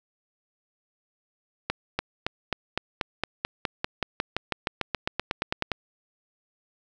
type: accelerating click train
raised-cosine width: 0.3 ms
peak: -9 dBFS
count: 24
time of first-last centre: 1.7-5.717 s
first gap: 290 ms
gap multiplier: 0.95
effects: none